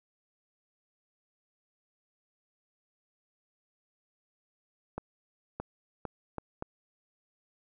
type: accelerating click train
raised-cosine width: 1 ms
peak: -21 dBFS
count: 5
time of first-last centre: 4.98-6.624 s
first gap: 620 ms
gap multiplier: 0.73
effects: none